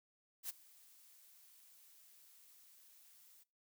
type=noise with ADSR envelope; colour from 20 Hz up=blue; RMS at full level=-41 dBFS; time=0.43-3.44 s; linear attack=64 ms; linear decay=18 ms; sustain=-23 dB; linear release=18 ms; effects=noise-tail reverb RT60 0.3 s tail -22 dB re dry